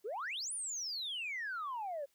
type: exponential two-way sweep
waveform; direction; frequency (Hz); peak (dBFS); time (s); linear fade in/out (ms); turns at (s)
sine; up then down; 370 to 9956 to 540; -36; 0.04-2.06; 20; 0.53
effects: tanh soft clip ceiling -34 dBFS + white hiss -75 dBFS RMS until 2.14 s